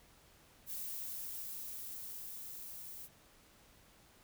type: noise with level ramp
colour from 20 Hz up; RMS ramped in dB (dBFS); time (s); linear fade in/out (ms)
violet; -42 to -49; 0.66-3.09; 50
effects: pink hiss -64 dBFS RMS until 4.23 s